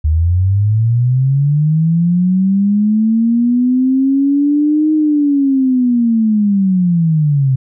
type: linear two-way sweep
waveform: sine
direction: up then down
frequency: 74.5 to 311.1 to 128.8 Hz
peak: -9 dBFS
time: 0.04-7.56 s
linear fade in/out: 10 ms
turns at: 4.93 s
effects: none